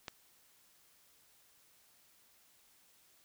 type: click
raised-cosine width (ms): 0.2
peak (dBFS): -23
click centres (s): 0.082
effects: white hiss -67 dBFS RMS until 3.24 s